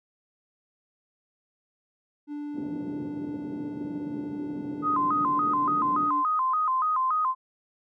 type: tone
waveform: triangle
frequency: 293.4 Hz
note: D4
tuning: 2 cents flat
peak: -30 dBFS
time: 2.27-6.24 s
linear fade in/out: 50 ms
type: band-pass noise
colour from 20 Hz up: white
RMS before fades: -39 dBFS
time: 2.53-6.11 s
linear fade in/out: 50 ms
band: 130 to 370 Hz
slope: 24 dB/octave
type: tone with vibrato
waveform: sine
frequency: 1139 Hz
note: C#6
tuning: 47 cents sharp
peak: -22 dBFS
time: 4.82-7.35 s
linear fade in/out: 50 ms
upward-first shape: square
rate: 3.5 Hz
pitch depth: 160 cents each way
effects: none